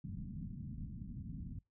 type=low-pass noise; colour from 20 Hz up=white; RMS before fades=-45 dBFS; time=0.04-1.59 s; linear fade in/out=5 ms; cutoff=230 Hz; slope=48 dB/octave; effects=noise-tail reverb RT60 0.2 s tail -24 dB re dry